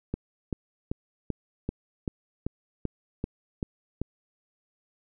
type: click train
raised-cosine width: 3 ms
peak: -16 dBFS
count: 11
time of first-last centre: 0.14-4.016 s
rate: 2.58 Hz
effects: none